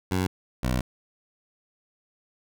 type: tone pair in turn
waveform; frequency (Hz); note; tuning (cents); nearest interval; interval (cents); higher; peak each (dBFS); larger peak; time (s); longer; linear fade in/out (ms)
15% pulse; 92.5 / 62.62; F#2 / B1; 0 / +25; perfect fifth; 675; first; -17; neither; 0.11-0.27 / 0.63-0.81; second; 5
effects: none